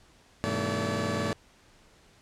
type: tone cluster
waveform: 20% pulse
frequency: 100.5 / 124.9 / 160.4 / 220.7 / 573 Hz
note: G2 / B2 / E3 / A3 / D5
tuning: +44 / +20 / -47 / +5 / -43 cents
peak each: -29 / -32 / -31 / -28 / -28 dBFS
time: 0.44-1.33 s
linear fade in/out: 0 ms
effects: pink hiss -59 dBFS RMS until 2.21 s + low-pass 8000 Hz 12 dB/octave